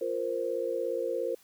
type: chord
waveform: sine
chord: F suspended fourth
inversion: none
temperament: equal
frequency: 349.2 / 466.2 / 523.3 Hz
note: F4 / Bb4 / C5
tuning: 0 / 0 / 0 cents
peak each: -36 / -32 / -32 dBFS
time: 0.01-1.35 s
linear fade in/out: 5 ms
effects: white hiss -61 dBFS RMS until 1.43 s